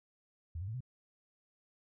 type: tone with pitch steps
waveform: sine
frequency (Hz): 82.6 / 95.43 / 110.26 / 127.39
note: E2 / G2 / A2 / C3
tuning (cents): +4 / -46 / +4 / -46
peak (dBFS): -37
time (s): 0.55-0.806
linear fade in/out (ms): 5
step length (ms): 64
effects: none